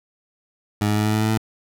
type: tone with pitch steps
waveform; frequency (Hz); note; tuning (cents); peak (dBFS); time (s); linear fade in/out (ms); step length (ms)
20% pulse; 104.3 / 105.27 / 106.25 / 107.23 / 108.23 / 109.23 / 110.25; G#2 / G#2 / G#2 / A2 / A2 / A2 / A2; +8 / +24 / +40 / -44 / -28 / -12 / +4; -13; 0.81-1.377; 5; 81
effects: none